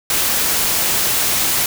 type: noise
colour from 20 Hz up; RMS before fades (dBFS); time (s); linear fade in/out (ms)
white; -17; 0.1-1.66; 2
effects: none